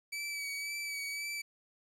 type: tone with vibrato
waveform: sawtooth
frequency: 2292 Hz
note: D7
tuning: 43 cents flat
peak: -33 dBFS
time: 0.12-1.42 s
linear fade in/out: 10 ms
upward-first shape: sine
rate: 1.9 Hz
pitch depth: 26 cents each way
effects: low-pass 12000 Hz 12 dB/octave + 11-bit